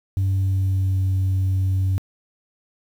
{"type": "tone with pitch glide", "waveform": "sine", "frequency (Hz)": [96.2, 94.77], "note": ["G2", "F#2"], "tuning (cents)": [-32, 42], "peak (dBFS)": -15, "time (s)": [0.17, 1.98], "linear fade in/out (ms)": 0, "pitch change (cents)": -26, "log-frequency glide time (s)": [0.29, 1], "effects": ["tanh soft clip ceiling -16 dBFS", "8-bit"]}